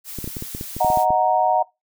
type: noise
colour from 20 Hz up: blue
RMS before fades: -34 dBFS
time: 0.04-1.06 s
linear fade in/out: 50 ms
type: clicks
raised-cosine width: 3 ms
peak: -17 dBFS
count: 12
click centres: 0.187 / 0.243 / 0.276 / 0.368 / 0.424 / 0.549 / 0.611 / 0.766 / 0.847 / 0.902 / 0.973 / 1.105 s
type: chord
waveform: sine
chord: D# minor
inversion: none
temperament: equal with one note detuned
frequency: 622.3 / 736.6 / 932.3 Hz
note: D#5 / F#5 / A#5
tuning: 0 / -8 / 0 cents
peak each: -22 / -17 / -20 dBFS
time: 0.8-1.63 s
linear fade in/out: 10 ms
effects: noise-tail reverb RT60 0.2 s tail -22 dB re dry